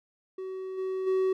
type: tone with level steps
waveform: triangle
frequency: 377.4 Hz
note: F#4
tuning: 34 cents sharp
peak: -32 / -27 / -21 dBFS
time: 0.38-1.33 s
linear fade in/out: 5 ms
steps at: 0.77 / 1.06 s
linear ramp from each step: 20 ms
effects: none